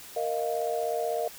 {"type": "chord", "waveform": "sine", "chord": "Bb suspended fourth", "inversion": "none", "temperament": "equal", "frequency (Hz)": [466.2, 622.3, 698.5], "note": ["Bb4", "Eb5", "F5"], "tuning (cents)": [0, 0, 0], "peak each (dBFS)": -31, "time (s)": [0.16, 1.28], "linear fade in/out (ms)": 5, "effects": ["white hiss -46 dBFS RMS until 1.38 s"]}